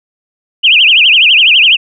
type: tone with vibrato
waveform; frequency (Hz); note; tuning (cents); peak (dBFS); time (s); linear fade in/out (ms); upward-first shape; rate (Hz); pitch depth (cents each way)
sine; 2794; F7; 0; -3; 0.63-1.77; 20; triangle; 12; 280
effects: none